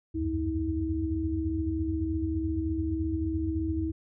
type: tone cluster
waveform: sine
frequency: 72.1 / 86.4 / 95.4 / 320.8 Hz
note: D2 / F2 / G2 / E4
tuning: -31 / -18 / -47 / -47 cents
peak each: -33 / -35 / -37 / -29 dBFS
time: 0.14-3.92 s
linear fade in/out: 20 ms
effects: none